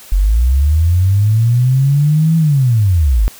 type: linear two-way sweep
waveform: sine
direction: up then down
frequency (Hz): 43.88 to 164.81 to 43.88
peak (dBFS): -8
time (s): 0.12-3.28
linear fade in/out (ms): 0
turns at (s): 2.37
effects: white hiss -38 dBFS RMS until 3.39 s